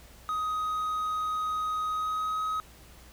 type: tone with pitch glide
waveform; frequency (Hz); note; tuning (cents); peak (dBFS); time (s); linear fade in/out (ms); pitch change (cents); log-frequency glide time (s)
triangle; 1255 to 1268.1; D#6 to D#6; +15 to +33; -26; 0.29-2.6; 0; +18; 1.86-2.43
effects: added 60 Hz sine -54 dBFS peak until 3.12 s + pink hiss -54 dBFS RMS until 3.12 s